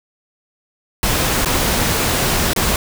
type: noise with dropouts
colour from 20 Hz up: pink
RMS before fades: -17 dBFS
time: 1.03-2.76 s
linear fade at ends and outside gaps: 1 ms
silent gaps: 1.448-1.458 / 2.534-2.562 s
effects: none